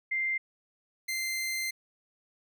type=tone pair in turn; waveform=sine / sawtooth; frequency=2093 / 2083 Hz; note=C7 / C7; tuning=0 / -8 cents; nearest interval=unison; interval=8 cents; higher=first; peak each=-27 dBFS; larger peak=neither; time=0.11-0.38 / 1.08-1.71 s; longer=second; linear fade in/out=10 ms; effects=none